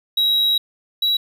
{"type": "tone pair in turn", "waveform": "triangle", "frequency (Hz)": [3852, 3895], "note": ["B7", "B7"], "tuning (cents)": [-44, -25], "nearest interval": "unison", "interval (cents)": 19, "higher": "second", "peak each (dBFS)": [-13, -14], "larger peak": "first", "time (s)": [[0.17, 0.58], [1.02, 1.17]], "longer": "first", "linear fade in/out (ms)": 5, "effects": []}